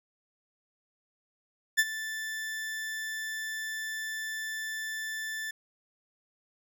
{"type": "tone with ADSR envelope", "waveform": "40% pulse", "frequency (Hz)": 1760, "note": "A6", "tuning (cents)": 0, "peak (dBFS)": -18, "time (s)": [1.77, 5.51], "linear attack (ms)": 23, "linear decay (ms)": 44, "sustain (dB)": -15, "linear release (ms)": 5, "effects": []}